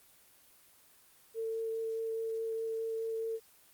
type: tone with vibrato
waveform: sine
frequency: 449.4 Hz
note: A4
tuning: 37 cents sharp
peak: -33 dBFS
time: 1.34-3.4 s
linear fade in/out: 50 ms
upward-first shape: sine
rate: 4.8 Hz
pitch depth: 8 cents each way
effects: white hiss -62 dBFS RMS until 3.73 s + Opus 24 kbps